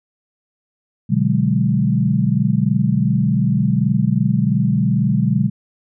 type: chord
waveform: sine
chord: G# half-diminished seventh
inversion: first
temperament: equal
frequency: 123.47 / 146.83 / 185 / 207.7 Hz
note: B2 / D3 / F#3 / G#3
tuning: 0 / 0 / 0 / 0 cents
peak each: -19 dBFS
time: 1.09-5.5 s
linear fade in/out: 20 ms
effects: none